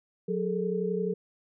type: tone cluster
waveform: sine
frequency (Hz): 182.9 / 415.9 / 447.4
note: F#3 / G#4 / A4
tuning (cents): -20 / +2 / +29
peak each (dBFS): -31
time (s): 0.28-1.14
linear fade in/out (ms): 10
effects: none